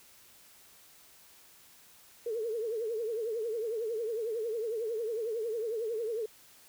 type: tone with vibrato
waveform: sine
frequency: 450.8 Hz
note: A4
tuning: 42 cents sharp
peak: -31 dBFS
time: 2.26-6.26 s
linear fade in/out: 5 ms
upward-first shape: triangle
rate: 11 Hz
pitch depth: 130 cents each way
effects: white hiss -58 dBFS RMS until 6.68 s